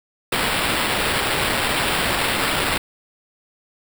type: noise with sample-and-hold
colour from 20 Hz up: white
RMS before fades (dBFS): -21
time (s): 0.32-2.78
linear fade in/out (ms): 5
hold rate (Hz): 6300
effects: none